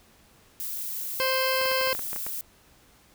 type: noise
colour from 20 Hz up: violet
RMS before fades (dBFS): -33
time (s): 0.6-2.41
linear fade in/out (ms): 0
type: harmonic tone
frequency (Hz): 523.3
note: C5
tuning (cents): 0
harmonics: 1 / 2 / 3 / 4 / 5 / 6 / 8 / 9 / 10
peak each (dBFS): -27 / -30 / -32 / -33 / -34 / -35 / -36 / -37 / -37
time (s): 1.2-1.93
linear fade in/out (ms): 0
type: clicks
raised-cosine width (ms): 0.5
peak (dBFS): -22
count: 10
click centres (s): 1.614 / 1.656 / 1.716 / 1.813 / 1.873 / 1.95 / 1.993 / 2.131 / 2.162 / 2.266
effects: pink hiss -58 dBFS RMS until 3.14 s